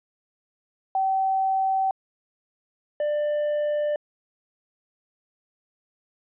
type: tone pair in turn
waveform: sine / triangle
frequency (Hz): 768 / 593.6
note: G5 / D5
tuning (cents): -36 / +18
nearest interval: major third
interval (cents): 446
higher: first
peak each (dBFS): -20 / -20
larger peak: neither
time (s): 0.95-1.91 / 3-3.96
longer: neither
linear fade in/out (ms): 2
effects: resampled to 8000 Hz